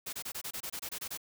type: noise bursts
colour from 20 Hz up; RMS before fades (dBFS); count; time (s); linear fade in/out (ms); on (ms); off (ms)
white; -39; 12; 0.06-1.175; 10; 70; 25
effects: none